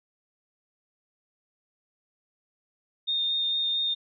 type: tone with vibrato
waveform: sine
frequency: 3658 Hz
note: A#7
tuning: 33 cents flat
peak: -24 dBFS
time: 3.07-3.95 s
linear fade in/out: 20 ms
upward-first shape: sine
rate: 4.4 Hz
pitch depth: 10 cents each way
effects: none